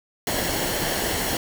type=noise with comb filter; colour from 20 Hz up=pink; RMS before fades=-25 dBFS; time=0.27-1.37 s; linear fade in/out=2 ms; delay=0.81 ms; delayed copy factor=-0.5; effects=none